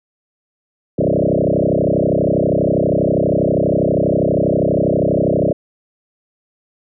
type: tone with frequency modulation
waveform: sine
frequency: 367.8 Hz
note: F#4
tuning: 10 cents flat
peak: -12 dBFS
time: 0.98-5.53 s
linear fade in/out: 10 ms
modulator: 32.4 Hz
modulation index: 7.8
effects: none